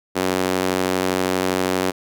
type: tone with high-pass filter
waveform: sawtooth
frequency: 92.5 Hz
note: F#2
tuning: in tune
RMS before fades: -21 dBFS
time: 0.15-1.92 s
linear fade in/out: 20 ms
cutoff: 320 Hz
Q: 1.2
effects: none